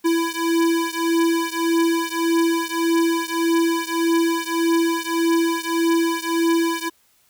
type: beating tone pair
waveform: square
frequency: 332.2 / 333.9 Hz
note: E4 / E4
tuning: +13 / +22 cents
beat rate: 1.7 Hz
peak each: -21 / -22 dBFS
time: 0.04-6.9 s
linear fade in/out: 20 ms
effects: white hiss -60 dBFS RMS until 7.29 s